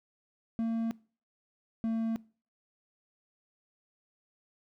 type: tone pair in turn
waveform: triangle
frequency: 227.4 / 225.6 Hz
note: A#3 / A3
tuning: -43 / +44 cents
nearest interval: unison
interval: 13 cents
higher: first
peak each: -26 dBFS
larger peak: neither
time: 0.59-0.91 / 1.84-2.16 s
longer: neither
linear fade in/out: 0 ms
effects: noise-tail reverb RT60 0.4 s tail -22 dB re dry